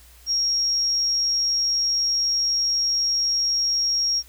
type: tone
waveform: sine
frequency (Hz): 5588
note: F8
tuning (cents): 0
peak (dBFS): -19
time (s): 0.26-4.23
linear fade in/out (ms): 50
effects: added 60 Hz sine -49 dBFS peak until 4.28 s + white hiss -52 dBFS RMS until 4.28 s